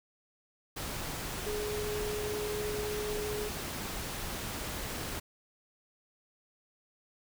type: tone in noise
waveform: sine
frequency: 420 Hz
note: G#4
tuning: 19 cents sharp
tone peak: -34 dBFS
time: 1.46-3.49 s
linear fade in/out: 10 ms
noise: pink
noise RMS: -38 dBFS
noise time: 0.76-5.2 s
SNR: +1 dB
effects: none